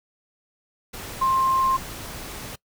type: tone in noise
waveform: sine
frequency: 1056 Hz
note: C6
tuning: 16 cents sharp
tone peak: -18 dBFS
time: 1.21-1.77 s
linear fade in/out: 10 ms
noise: pink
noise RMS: -36 dBFS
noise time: 0.93-2.56 s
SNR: +15 dB
effects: noise-tail reverb RT60 0.1 s tail -22 dB re dry